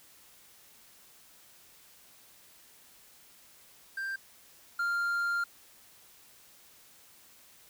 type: tone pair in turn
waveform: triangle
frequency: 1579 / 1395.5 Hz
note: G6 / F6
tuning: +12 / -2 cents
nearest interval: major second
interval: 214 cents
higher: first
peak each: -31 / -26 dBFS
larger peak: second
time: 3.97-4.16 / 4.79-5.44 s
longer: second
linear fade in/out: 5 ms
effects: white hiss -58 dBFS RMS until 7.69 s